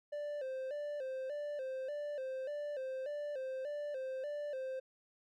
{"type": "tone with vibrato", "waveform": "triangle", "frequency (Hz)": 554.4, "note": "C#5", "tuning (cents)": 0, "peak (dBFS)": -36, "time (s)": [0.12, 4.8], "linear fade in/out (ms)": 10, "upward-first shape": "square", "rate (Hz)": 1.7, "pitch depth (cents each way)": 100, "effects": []}